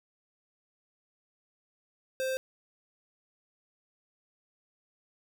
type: tone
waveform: square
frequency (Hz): 523.3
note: C5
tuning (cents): 0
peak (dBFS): -30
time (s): 2.2-2.37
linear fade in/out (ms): 0
effects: none